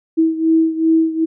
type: beating tone pair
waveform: sine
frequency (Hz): 322.7 / 325.3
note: E4 / E4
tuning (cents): -37 / -23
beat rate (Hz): 2.6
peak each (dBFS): -13 / -17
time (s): 0.17-1.26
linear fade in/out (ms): 20
effects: none